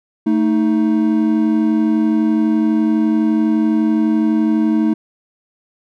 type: tone pair together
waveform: triangle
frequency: 221.9 / 313.8 Hz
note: A3 / D#4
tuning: +15 / +15 cents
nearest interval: tritone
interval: 600 cents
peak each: -13 dBFS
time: 0.26-4.94 s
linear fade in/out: 10 ms
effects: none